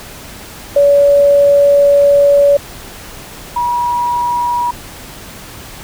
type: tone pair in turn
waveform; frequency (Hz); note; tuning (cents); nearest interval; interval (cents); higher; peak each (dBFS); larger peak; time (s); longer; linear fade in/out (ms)
sine; 569 / 963.6; C#5 / B5; +45 / -43; major sixth; 912; second; -5 / -12; first; 0.76-2.57 / 3.56-4.71; first; 5
effects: pink hiss -32 dBFS RMS until 5.83 s